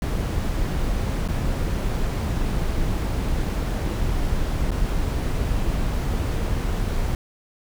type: noise with dropouts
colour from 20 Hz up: brown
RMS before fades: -23 dBFS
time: 0.02-7.15 s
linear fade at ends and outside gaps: 1 ms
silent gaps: 1.278-1.286 / 4.707-4.716 s
effects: none

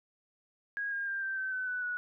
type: tone with pitch steps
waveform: sine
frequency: 1643 / 1616.6 / 1590.7 / 1565.2 / 1540.1 / 1515.4 / 1491.1 / 1467.1 Hz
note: G#6 / G#6 / G6 / G6 / G6 / F#6 / F#6 / F#6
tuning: -19 / -47 / +25 / -3 / -31 / +41 / +13 / -15 cents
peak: -32 dBFS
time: 0.77-1.97 s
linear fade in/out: 0 ms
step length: 150 ms
effects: none

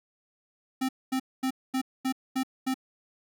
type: tone bursts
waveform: square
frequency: 261.6 Hz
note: C4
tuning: in tune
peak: -26 dBFS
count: 7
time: 0.81-2.743 s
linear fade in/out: 10 ms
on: 79 ms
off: 230 ms
effects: none

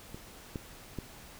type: clicks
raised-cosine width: 3 ms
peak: -29 / -23 / -23 dBFS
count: 3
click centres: 0.145 / 0.558 / 0.987 s
effects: pink hiss -51 dBFS RMS until 1.39 s

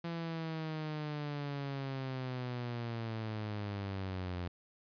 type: linear sweep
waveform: sawtooth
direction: down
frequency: 169.5 to 87.31 Hz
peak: -33 dBFS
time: 0.04-4.48 s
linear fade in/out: 5 ms
effects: resampled to 11025 Hz

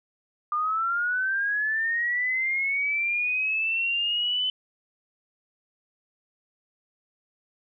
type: linear sweep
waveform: sine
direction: up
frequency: 1197 to 3036 Hz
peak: -23 dBFS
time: 0.52-4.5 s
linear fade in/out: 2 ms
effects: none

